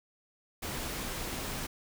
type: noise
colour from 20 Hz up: pink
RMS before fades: -37 dBFS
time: 0.62-1.67 s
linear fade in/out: 10 ms
effects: none